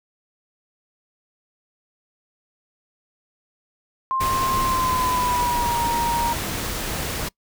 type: tone with pitch glide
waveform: sine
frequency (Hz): 1055 to 939.9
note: C6 to A#5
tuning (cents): +14 to +14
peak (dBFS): -20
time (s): 4.11-6.33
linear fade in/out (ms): 0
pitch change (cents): -200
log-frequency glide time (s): 4.62-5.8
type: noise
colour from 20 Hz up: pink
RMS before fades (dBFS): -27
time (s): 4.2-7.29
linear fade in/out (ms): 10
effects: noise-tail reverb RT60 0.1 s tail -24 dB re dry

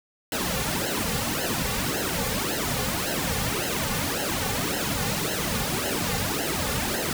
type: noise with flanger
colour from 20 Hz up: pink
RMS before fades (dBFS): -27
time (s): 0.32-7.13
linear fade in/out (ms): 2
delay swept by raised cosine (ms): 0.84 to 3.14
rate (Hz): 1.8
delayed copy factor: -0.9
effects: none

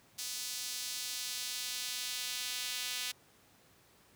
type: tone with high-pass filter sweep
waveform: sawtooth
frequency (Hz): 248.9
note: B3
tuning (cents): +14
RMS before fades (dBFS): -39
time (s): 0.18-3.12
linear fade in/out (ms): 10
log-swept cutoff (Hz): 5000 to 3200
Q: 1.2
effects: pink hiss -64 dBFS RMS until 4.15 s + high-pass 80 Hz 12 dB/octave

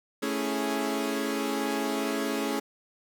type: chord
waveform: sawtooth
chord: A major seventh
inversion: none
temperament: equal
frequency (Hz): 220 / 277.2 / 329.6 / 415.3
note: A3 / C#4 / E4 / G#4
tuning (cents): 0 / 0 / 0 / 0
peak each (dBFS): -30 / -27 / -32 / -29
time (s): 0.22-2.6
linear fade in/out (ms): 10
effects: none

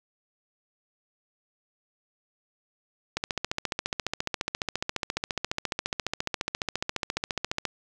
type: click train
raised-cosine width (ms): 0.2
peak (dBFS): -10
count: 66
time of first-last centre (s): 3.17-7.653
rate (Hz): 14.5
effects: none

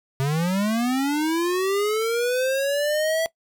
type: linear sweep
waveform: square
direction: up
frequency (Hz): 131.5 to 659.3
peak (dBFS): -21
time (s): 0.2-3.26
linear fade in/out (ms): 0
effects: noise-tail reverb RT60 0.1 s tail -20 dB re dry

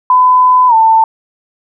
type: tone with pitch glide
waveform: sine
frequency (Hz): 1007 to 892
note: B5 to A5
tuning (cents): +33 to +23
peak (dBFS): -4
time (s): 0.1-1.04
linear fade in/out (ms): 2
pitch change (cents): -210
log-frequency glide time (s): 0.68-0.74
effects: none

